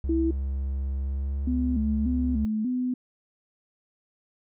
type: tone with pitch glide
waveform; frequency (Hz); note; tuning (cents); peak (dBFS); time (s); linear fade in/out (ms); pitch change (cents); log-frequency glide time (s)
triangle; 67.7 to 69.8; C#2 to C#2; -40 to +13; -24; 0.04-2.45; 0; +53; 1.02-1.49
type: tone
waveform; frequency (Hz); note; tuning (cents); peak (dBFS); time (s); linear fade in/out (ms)
sine; 327.9; E4; -9; -22; 0.09-0.31; 5
type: tone with vibrato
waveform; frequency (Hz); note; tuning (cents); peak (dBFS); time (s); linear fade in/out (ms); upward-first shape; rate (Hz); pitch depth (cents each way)
sine; 233.1; A#3; 0; -24; 1.47-2.94; 5; square; 1.7; 130
effects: none